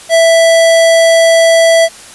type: tone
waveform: square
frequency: 660 Hz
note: E5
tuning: 2 cents sharp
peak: -5 dBFS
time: 0.09-1.89 s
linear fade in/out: 50 ms
effects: white hiss -33 dBFS RMS until 2.14 s + resampled to 24000 Hz